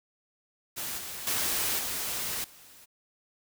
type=noise with level steps; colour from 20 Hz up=white; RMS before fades=-35 / -39 / -29 / -33 / -53 dBFS; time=0.76-2.86 s; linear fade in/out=20 ms; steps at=0.98 / 1.27 / 1.79 / 2.44 s; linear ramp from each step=2 ms; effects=none